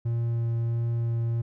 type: tone with vibrato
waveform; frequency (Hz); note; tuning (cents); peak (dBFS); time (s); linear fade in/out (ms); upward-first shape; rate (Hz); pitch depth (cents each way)
triangle; 116.54; A#2; 0; -22; 0.05-1.42; 10; sine; 1.5; 8
effects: none